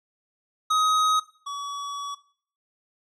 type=tone pair in turn; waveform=square; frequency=1261 / 1135.8 Hz; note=D#6 / C#6; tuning=+23 / +42 cents; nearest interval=major second; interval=181 cents; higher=first; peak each=-20 / -31 dBFS; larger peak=first; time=0.7-1.2 / 1.46-2.15 s; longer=second; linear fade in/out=10 ms; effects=noise-tail reverb RT60 0.5 s tail -17 dB re dry + low-pass 7000 Hz 12 dB/octave